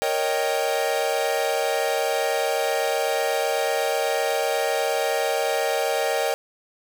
45% pulse chord, Eb dominant seventh, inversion second, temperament equal, 466.2 / 554.4 / 622.3 / 784 Hz, Bb4 / Db5 / Eb5 / G5, 0 / 0 / 0 / 0 cents, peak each -27 dBFS, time 0.02-6.34 s, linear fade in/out 0 ms, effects none

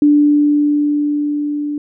sine tone with level ramp, 293.7 Hz, D4, in tune, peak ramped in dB -6 to -18 dBFS, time 0.02-1.78 s, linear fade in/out 2 ms, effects none

